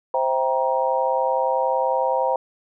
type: chord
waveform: sine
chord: C dominant seventh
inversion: none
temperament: just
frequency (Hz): 523.3 / 654.1 / 784.9 / 941.9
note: C5 / E5 / G5 / Bb5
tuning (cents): 0 / -14 / +2 / +18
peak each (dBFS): -22 / -27 / -25 / -23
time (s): 0.14-2.36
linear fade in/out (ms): 2
effects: none